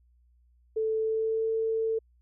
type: tone with pitch glide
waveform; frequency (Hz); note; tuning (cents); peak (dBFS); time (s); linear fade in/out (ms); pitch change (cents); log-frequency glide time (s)
sine; 440 to 446.4; A4 to A4; 0 to +25; -25; 0.76-1.99; 10; +25; 0.99-1.49
effects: added 60 Hz sine -60 dBFS peak until 2.21 s